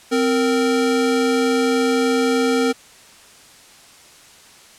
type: tone pair together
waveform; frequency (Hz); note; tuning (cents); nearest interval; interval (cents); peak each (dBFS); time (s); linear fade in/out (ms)
square; 260 / 463.3; C4 / A#4; -11 / -11; minor seventh; 1000; -19; 0.11-2.73; 20
effects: white hiss -46 dBFS RMS until 4.78 s + low-pass 9000 Hz 12 dB/octave